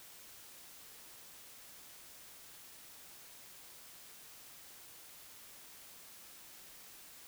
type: silence
effects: white hiss -55 dBFS RMS until 7.27 s